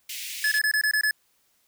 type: high-pass noise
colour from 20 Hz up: pink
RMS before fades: -35 dBFS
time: 0.09-0.59 s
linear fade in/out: 5 ms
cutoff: 2100 Hz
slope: 48 dB/octave
type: tone bursts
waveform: square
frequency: 1716 Hz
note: A6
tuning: 44 cents flat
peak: -21 dBFS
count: 7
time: 0.44-1.11 s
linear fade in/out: 2 ms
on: 76 ms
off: 23 ms
effects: white hiss -67 dBFS RMS until 1.67 s